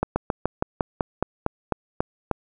slowing click train, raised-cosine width 1 ms, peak -7 dBFS, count 12, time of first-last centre 0.03-2.313 s, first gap 130 ms, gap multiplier 1.09, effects none

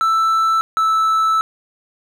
triangle tone pair in turn, 1324 / 1313.3 Hz, E6 / E6, +7 / -7 cents, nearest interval unison, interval 14 cents, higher first, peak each -11 dBFS, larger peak neither, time 0.01-0.61 / 0.77-1.41 s, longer second, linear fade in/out 0 ms, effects none

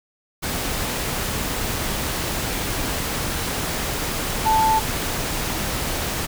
sine tone in noise, 880 Hz, A5, in tune, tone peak -15 dBFS, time 4.45-4.8 s, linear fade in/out 20 ms, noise pink, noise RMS -25 dBFS, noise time 0.42-6.27 s, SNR +7 dB, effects none

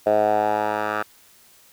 10% pulse tone with band-pass filter sweep, 105.9 Hz, G#2, 34 cents sharp, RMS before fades -21 dBFS, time 0.06-1.03 s, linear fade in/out 10 ms, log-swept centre 620 to 1200 Hz, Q 4.5, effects white hiss -53 dBFS RMS until 1.72 s

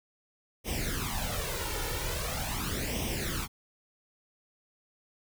pink noise with flanger, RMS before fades -33 dBFS, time 0.64-3.48 s, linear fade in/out 50 ms, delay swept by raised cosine 0.34 to 2.24 ms, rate 0.42 Hz, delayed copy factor +0.75, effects none

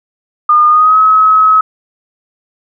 sine tone with pitch glide, 1216 to 1280.9 Hz, D#6 to D#6, -40 to +50 cents, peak -4 dBFS, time 0.49-1.61 s, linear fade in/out 5 ms, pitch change +90 cents, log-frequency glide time 0.68-0.98 s, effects none

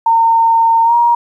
sine tone with pitch glide, 913 to 945.7 Hz, A#5 to A#5, -36 to +25 cents, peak -7 dBFS, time 0.06-1.15 s, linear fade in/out 5 ms, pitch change +61 cents, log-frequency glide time 0.84-0.94 s, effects 8-bit

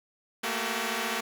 5% pulse tone cluster, 220.4 / 234.7 / 380.3 Hz, A3 / A#3 / F#4, +3 / +12 / +48 cents, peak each -22 dBFS, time 0.43-1.21 s, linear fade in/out 10 ms, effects none

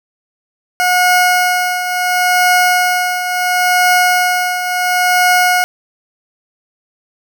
20% pulse tone with tremolo, 724 Hz, F#5, 38 cents flat, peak -3 dBFS, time 0.8-5.64 s, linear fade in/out 0 ms, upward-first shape triangle, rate 0.72 Hz, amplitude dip 65%, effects none

